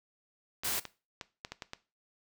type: clicks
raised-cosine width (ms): 0.2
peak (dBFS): -22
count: 9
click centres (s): 0.635 / 0.676 / 0.781 / 0.853 / 1.212 / 1.449 / 1.52 / 1.622 / 1.734
type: noise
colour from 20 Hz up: white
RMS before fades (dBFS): -33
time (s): 0.64-0.8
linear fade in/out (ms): 10
effects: noise-tail reverb RT60 0.3 s tail -17 dB re dry